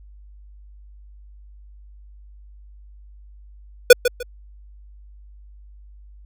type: tone with echo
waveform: square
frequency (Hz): 490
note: B4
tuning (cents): -14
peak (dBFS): -3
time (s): 3.9-3.93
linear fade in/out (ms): 5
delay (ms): 150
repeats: 2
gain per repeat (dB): -12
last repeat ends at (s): 4.23
effects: added 50 Hz sine -42 dBFS peak until 6.25 s